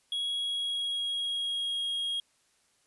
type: tone with pitch glide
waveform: triangle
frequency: 3324 to 3273 Hz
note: G#7 to G#7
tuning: +1 to -26 cents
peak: -28 dBFS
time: 0.12-2.2 s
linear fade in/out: 2 ms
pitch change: -27 cents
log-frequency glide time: 0.29-1.86 s
effects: white hiss -69 dBFS RMS until 2.86 s + resampled to 24000 Hz